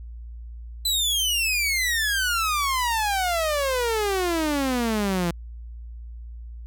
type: exponential sweep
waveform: sawtooth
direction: down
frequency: 4055 to 167.2 Hz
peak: -18 dBFS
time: 0.85-5.31 s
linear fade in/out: 5 ms
effects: added 58 Hz sine -35 dBFS peak until 6.66 s